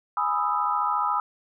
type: chord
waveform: sine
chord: E major seventh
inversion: first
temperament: equal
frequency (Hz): 830.6 / 987.8 / 1244.5 / 1318.5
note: G#5 / B5 / D#6 / E6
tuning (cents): 0 / 0 / 0 / 0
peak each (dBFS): -29 / -27 / -26 / -29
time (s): 0.17-1.2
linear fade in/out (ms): 2
effects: none